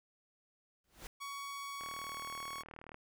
pink noise with exponential growth, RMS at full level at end -44 dBFS, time 0.84-1.07 s, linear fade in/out 2 ms, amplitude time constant 50 ms
sawtooth tone with pitch glide, 1121 to 1110.7 Hz, C#6 to C#6, +19 to +3 cents, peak -38 dBFS, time 1.2-2.63 s, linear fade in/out 20 ms, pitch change -16 cents, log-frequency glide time 1.7-2.31 s
click train, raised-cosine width 0.5 ms, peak -34 dBFS, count 45, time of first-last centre 1.81-2.944 s, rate 38.8 Hz
effects none

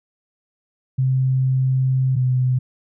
sine tone pair in turn, 130.81 / 127.53 Hz, C3 / C3, 0 / -44 cents, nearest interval unison, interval 44 cents, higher first, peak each -15 dBFS, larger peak neither, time 0.98-2.16 / 2.16-2.59 s, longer first, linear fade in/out 10 ms, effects none

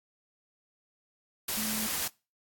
sine tone in noise, 216.6 Hz, A3, 27 cents flat, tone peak -35 dBFS, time 1.57-1.87 s, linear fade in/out 5 ms, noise white, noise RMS -32 dBFS, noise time 1.48-2.08 s, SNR -6 dB, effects noise-tail reverb RT60 0.3 s tail -24 dB re dry + AAC 64 kbps

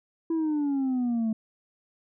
sine exponential sweep, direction down, 332.3 to 217.6 Hz, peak -21 dBFS, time 0.3-1.33 s, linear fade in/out 5 ms, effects tanh soft clip ceiling -23 dBFS

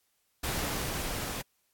pink noise with level ramp, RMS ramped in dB -32 to -36 dBFS, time 0.43-1.42 s, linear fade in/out 10 ms, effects white hiss -74 dBFS RMS until 1.73 s + AAC 64 kbps

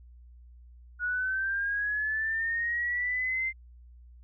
sine linear sweep, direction up, 1450 to 2093 Hz, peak -27 dBFS, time 0.99-3.53 s, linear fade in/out 50 ms, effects added 60 Hz sine -49 dBFS peak until 4.23 s

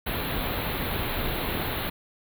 pink band-stop noise, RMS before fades -29 dBFS, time 0.06-1.9 s, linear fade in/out 10 ms, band 4200 to 11000 Hz, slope 96 dB/octave, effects none

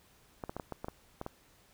clicks, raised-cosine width 1 ms, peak -24 dBFS, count 9, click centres 0.438 / 0.495 / 0.566 / 0.598 / 0.723 / 0.845 / 0.884 / 1.214 / 1.264 s, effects pink hiss -64 dBFS RMS until 1.73 s

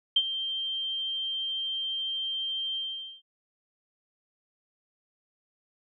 sine tone with ADSR envelope, 3153 Hz, G7, 9 cents sharp, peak -17 dBFS, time 0.16-3.22 s, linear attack 6 ms, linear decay 53 ms, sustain -12 dB, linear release 460 ms, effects none

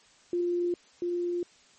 sine tone pair in turn, 350 / 350 Hz, F4 / F4, +4 / +4 cents, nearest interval unison, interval 0 cents, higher neither, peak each -25 / -27 dBFS, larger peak first, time 0.33-0.74 / 1.02-1.43 s, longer neither, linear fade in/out 2 ms, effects white hiss -59 dBFS RMS until 1.78 s + MP3 32 kbps

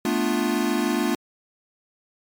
square chord, B half-diminished seventh, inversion third, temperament equal, 220 / 246.9 / 293.7 / 349.2 Hz, A3 / B3 / D4 / F4, 0 / 0 / 0 / 0 cents, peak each -27 dBFS, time 0.05-1.15 s, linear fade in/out 2 ms, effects MP3 96 kbps

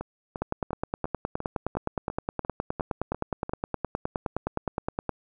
two click trains, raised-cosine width 1 ms, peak -19 / -13 dBFS, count 11 / 46, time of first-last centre 0.01-3.494 / 0.42-5.093 s, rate 2.87 / 9.63 Hz, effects none

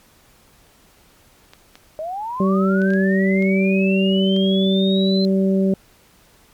clicks, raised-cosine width 0.2 ms, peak -23 dBFS, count 7, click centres 1.535 / 1.755 / 2.818 / 2.905 / 2.936 / 3.424 / 4.364 s
sine linear sweep, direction up, 603 to 4115 Hz, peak -24 dBFS, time 1.99-5.25 s, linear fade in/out 0 ms
harmonic tone, 192.2 Hz, G3, 34 cents flat, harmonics 1 / 2 / 3, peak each -15 / -21 / -25 dBFS, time 2.4-5.74 s, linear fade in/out 2 ms
effects pink hiss -53 dBFS RMS until 6.53 s + MP3 96 kbps

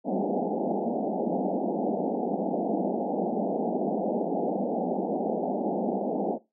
pink band-pass noise, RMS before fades -28 dBFS, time 0.04-6.39 s, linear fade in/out 50 ms, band 180 to 830 Hz, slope 96 dB/octave, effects noise-tail reverb RT60 0.2 s tail -17 dB re dry

